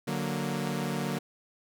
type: chord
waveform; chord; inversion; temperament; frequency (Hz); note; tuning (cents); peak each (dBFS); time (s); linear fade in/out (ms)
sawtooth; D augmented; none; equal; 146.83 / 185 / 233.1; D3 / F#3 / A#3; 0 / 0 / 0; -30; 0.07-1.19; 10
effects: none